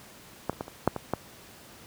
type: clicks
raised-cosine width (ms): 1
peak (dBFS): -12 / -29 / -17 / -26 / -6 / -17 / -11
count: 7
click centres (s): 0.496 / 0.53 / 0.609 / 0.681 / 0.876 / 0.963 / 1.136
effects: pink hiss -50 dBFS RMS until 1.86 s + high-pass 80 Hz 12 dB/octave